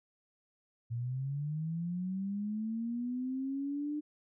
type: linear sweep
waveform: sine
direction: up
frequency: 114.6 to 301.3 Hz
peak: -33 dBFS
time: 0.9-4.01 s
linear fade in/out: 20 ms
effects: none